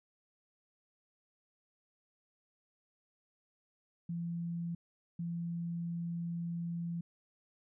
sine tone bursts at uneven times, 170 Hz, F3, 46 cents flat, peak -35 dBFS, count 2, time 4.09-4.75 / 5.19-7.01 s, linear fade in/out 5 ms, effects none

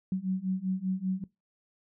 sine beating tone pair, 185 / 190.1 Hz, F#3 / F#3, 0 / +47 cents, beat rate 5.1 Hz, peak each -31 dBFS, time 0.12-1.24 s, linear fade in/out 2 ms, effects noise-tail reverb RT60 0.2 s tail -20 dB re dry

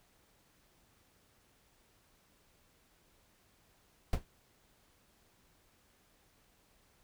brown noise with exponential decay, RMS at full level -24 dBFS, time 4.13-4.25 s, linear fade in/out 2 ms, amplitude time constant 24 ms, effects pink hiss -69 dBFS RMS until 7.03 s

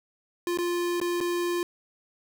square tone with dropouts, 349.2 Hz, F4, in tune, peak -26 dBFS, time 0.47-1.63 s, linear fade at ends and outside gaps 1 ms, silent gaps 0.574-0.586 / 1.001-1.014 / 1.204-1.21 s, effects none

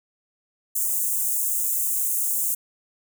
white high-pass noise, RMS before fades -24 dBFS, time 0.75-2.55 s, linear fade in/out 10 ms, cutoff 6900 Hz, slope 48 dB/octave, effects none

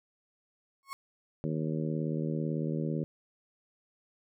35% pulse tone with exponential growth, 1095 Hz, C#6, 22 cents flat, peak -32 dBFS, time 0.83-0.93 s, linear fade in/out 0 ms, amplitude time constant 20 ms
harmonic tone, 78 Hz, D#2, 5 cents sharp, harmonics 2 / 3 / 4 / 5 / 6 / 7, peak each -32 / -36 / -38 / -40 / -42 / -43 dBFS, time 1.44-3.04 s, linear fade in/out 0 ms
effects none

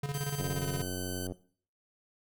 square tone with tremolo, 141.9 Hz, C#3, 41 cents sharp, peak -31 dBFS, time 0.03-0.82 s, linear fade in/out 5 ms, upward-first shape square, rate 17 Hz, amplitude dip 60%
5% pulse tone with pitch glide, 1565 to 1524.8 Hz, G6 to G6, -3 to -48 cents, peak -29 dBFS, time 0.14-1.27 s, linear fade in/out 2 ms, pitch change -45 cents, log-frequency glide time 0.54-0.64 s
click train, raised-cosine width 2 ms, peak -25 dBFS, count 85, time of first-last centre 0.4-1.321 s, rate 91.2 Hz
effects noise-tail reverb RT60 0.5 s tail -19 dB re dry

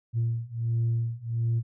sine beating tone pair, 115.1 / 116.5 Hz, A#2 / A#2, -22 / -1 cents, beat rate 1.4 Hz, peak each -27 / -26 dBFS, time 0.13-1.63 s, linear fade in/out 50 ms, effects tanh soft clip ceiling -20 dBFS

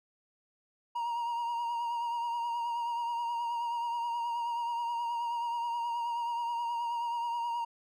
triangle tone with vibrato, 942 Hz, A#5, 18 cents sharp, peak -29 dBFS, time 0.95-7.65 s, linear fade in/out 10 ms, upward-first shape triangle, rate 9.4 Hz, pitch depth 36 cents each way, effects none

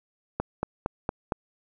click train, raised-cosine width 1 ms, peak -12 dBFS, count 5, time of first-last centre 0.4-1.322 s, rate 4.34 Hz, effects none

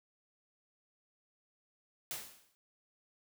white noise with exponential decay, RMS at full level -38 dBFS, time 2.11-2.55 s, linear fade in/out 0 ms, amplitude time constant 95 ms, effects none

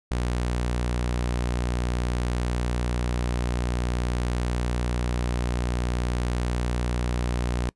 sawtooth tone, 60.5 Hz, B1, 35 cents flat, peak -20 dBFS, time 0.11-7.69 s, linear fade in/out 0 ms, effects noise-tail reverb RT60 0.1 s tail -24 dB re dry + resampled to 24000 Hz

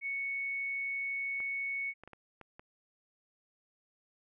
sine tone, 2217 Hz, C#7, in tune, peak -33 dBFS, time 0.01-1.94 s, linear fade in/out 50 ms
clicks, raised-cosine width 0.5 ms, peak -34 dBFS, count 6, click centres 1.403 / 2.036 / 2.076 / 2.133 / 2.413 / 2.595 s
effects none

